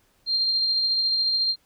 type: tone with tremolo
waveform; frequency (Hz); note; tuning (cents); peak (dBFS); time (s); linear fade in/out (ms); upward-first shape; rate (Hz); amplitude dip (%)
sine; 4186; C8; 0; -19; 0.26-1.56; 50; sine; 14; 25
effects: pink hiss -64 dBFS RMS until 1.65 s